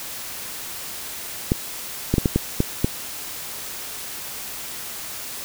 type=clicks; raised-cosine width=3 ms; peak=-4 dBFS; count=7; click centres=1.519 / 2.14 / 2.182 / 2.258 / 2.36 / 2.604 / 2.845 s; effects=white hiss -33 dBFS RMS until 5.44 s